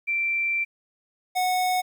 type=tone pair in turn; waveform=sine / square; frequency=2349 / 734.8 Hz; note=D7 / F#5; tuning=0 / -12 cents; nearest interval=octave + minor sixth; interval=2012 cents; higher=first; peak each=-22 dBFS; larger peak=neither; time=0.07-0.65 / 1.35-1.82 s; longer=first; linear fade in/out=20 ms; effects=10-bit